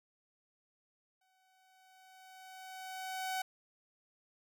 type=tone with exponential growth; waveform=sawtooth; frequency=753 Hz; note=F#5; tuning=30 cents sharp; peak=-30 dBFS; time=1.21-3.42 s; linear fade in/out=5 ms; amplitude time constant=480 ms; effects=none